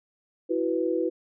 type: chord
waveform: sine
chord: E suspended second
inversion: none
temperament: equal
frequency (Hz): 329.6 / 370 / 493.9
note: E4 / F#4 / B4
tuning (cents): 0 / 0 / 0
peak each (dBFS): -27 / -28 / -28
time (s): 0.49-1.1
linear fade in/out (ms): 20
effects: none